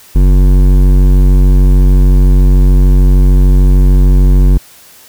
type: tone with hard clipping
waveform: sine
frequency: 46.73 Hz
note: F#1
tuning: 18 cents sharp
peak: -5 dBFS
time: 0.15-4.58 s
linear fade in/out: 10 ms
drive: 13 dB
effects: white hiss -39 dBFS RMS until 5.08 s